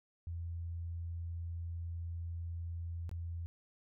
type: tone with dropouts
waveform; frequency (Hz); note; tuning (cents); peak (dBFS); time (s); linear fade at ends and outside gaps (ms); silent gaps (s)
sine; 84.6; E2; +45; -38; 0.27-3.46; 0; 3.093-3.114
effects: none